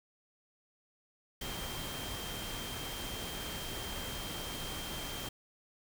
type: tone in noise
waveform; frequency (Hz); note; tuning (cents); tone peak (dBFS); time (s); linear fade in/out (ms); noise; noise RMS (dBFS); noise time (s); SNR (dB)
sine; 3168; G7; +18; -45; 1.41-5.29; 5; pink; -41; 1.41-5.29; -7
effects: none